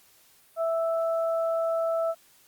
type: tone pair together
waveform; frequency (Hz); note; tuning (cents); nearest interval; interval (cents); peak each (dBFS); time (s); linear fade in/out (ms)
sine; 659.2 / 1318.5; E5 / E6; 0 / 0; octave; 1200; -24 / -34; 0.56-2.15; 50
effects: white hiss -59 dBFS RMS until 2.47 s + Opus 48 kbps